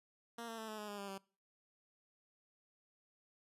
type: tone with pitch steps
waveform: 10% pulse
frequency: 233.1 / 227.1 / 221.3 / 215.6 / 210.1 / 204.7 / 199.44 / 194.32 Hz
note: A#3 / A#3 / A3 / A3 / G#3 / G#3 / G3 / G3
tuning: 0 / -45 / +10 / -35 / +20 / -25 / +30 / -15 cents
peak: -36 dBFS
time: 0.38-1.18 s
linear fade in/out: 5 ms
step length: 100 ms
effects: noise-tail reverb RT60 0.4 s tail -24 dB re dry + resampled to 32000 Hz